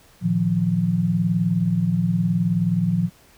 sine chord, Bb suspended fourth, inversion none, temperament equal with one note detuned, 114.08 / 155.56 / 174.61 Hz, Bb2 / Eb3 / F3, -37 / 0 / 0 cents, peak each -25 / -25 / -19 dBFS, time 0.21-3.1 s, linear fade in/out 50 ms, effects pink hiss -53 dBFS RMS until 3.37 s

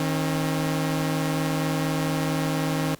sawtooth tone pair together, 157.07 / 270 Hz, D#3 / C#4, +17 / -45 cents, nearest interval major sixth, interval 938 cents, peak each -21 / -23 dBFS, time 0-2.95 s, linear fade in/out 2 ms, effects pink hiss -51 dBFS RMS until 2.99 s + Opus 48 kbps

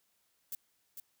violet noise with echo, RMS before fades -39 dBFS, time 0.52-0.55 s, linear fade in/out 2 ms, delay 450 ms, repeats 1, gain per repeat -6 dB, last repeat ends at 1 s, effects white hiss -75 dBFS RMS until 1.2 s

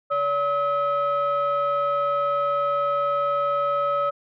sine tone pair together, 571.5 / 1284 Hz, D5 / E6, -47 / -46 cents, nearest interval octave + major second, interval 1401 cents, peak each -22 / -21 dBFS, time 0.1-4.11 s, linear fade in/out 20 ms, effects tanh soft clip ceiling -16 dBFS

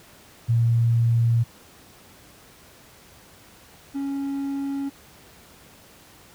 sine / triangle tone pair in turn, 116.54 / 277.2 Hz, A#2 / C#4, 0 / 0 cents, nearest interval octave + minor third, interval 1500 cents, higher second, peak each -16 / -23 dBFS, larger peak first, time 0.48-1.44 / 3.94-4.9 s, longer neither, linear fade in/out 20 ms, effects pink hiss -50 dBFS RMS until 6.34 s + high-pass 60 Hz 12 dB/octave

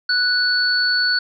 sine tone pair together, 1480 / 4435 Hz, F#6 / C#8, 0 / 0 cents, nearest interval octave + perfect fifth, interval 1900 cents, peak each -18 dBFS, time 0.09-1.19 s, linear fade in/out 5 ms, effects none

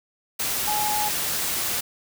sine tone in noise, 842 Hz, G#5, 24 cents sharp, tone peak -24 dBFS, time 0.67-1.09 s, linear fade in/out 10 ms, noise white, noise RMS -26 dBFS, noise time 0.39-1.81 s, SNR -1 dB, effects none

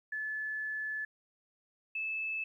sine tone pair in turn, 1729 / 2617 Hz, A6 / E7, -31 / -13 cents, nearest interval perfect fifth, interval 718 cents, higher second, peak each -34 / -33 dBFS, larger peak second, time 0.12-1.05 / 1.95-2.44 s, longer first, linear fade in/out 5 ms, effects 12-bit

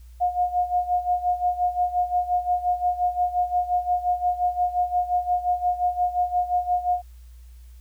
sine tone with tremolo, 717 Hz, F5, 45 cents sharp, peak -17 dBFS, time 0.2-7.02 s, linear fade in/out 20 ms, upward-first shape sine, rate 5.7 Hz, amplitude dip 80%, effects added 60 Hz sine -42 dBFS peak until 7.8 s + white hiss -62 dBFS RMS until 7.8 s

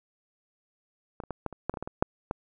clicks, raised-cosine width 1 ms, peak -22 / -28 / -19 / -16 / -27 / -13 / -23 / -20 / -20 / -22 / -7 / -15 dBFS, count 12, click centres 1.202 / 1.237 / 1.307 / 1.463 / 1.527 / 1.696 / 1.74 / 1.772 / 1.826 / 1.875 / 2.025 / 2.311 s, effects none

